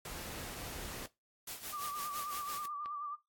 pink noise, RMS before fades -44 dBFS, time 0.05-1.06 s, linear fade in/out 2 ms
white noise with tremolo, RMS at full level -42 dBFS, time 1.47-2.66 s, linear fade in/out 5 ms, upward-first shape sine, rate 5.9 Hz, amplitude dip 70%
sine tone with vibrato, 1174.7 Hz, D6, in tune, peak -38 dBFS, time 1.72-3.16 s, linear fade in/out 20 ms, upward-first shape sine, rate 9.3 Hz, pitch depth 49 cents each way
click, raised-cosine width 0.3 ms, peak -33 dBFS, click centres 2.859 s
effects noise-tail reverb RT60 0.2 s tail -18 dB re dry + AAC 64 kbps

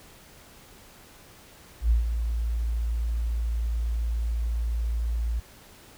sine tone with ADSR envelope, 57.1 Hz, A#1, 35 cents flat, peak -16 dBFS, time 1.81-5.4 s, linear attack 95 ms, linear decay 130 ms, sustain -8 dB, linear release 8 ms, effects pink hiss -51 dBFS RMS until 5.97 s

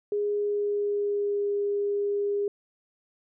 sine tone with pitch glide, 412.5 to 406.4 Hz, G#4 to G#4, -12 to -38 cents, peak -24 dBFS, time 0.12-2.48 s, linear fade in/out 2 ms, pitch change -26 cents, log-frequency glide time 0.35-1.5 s, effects none

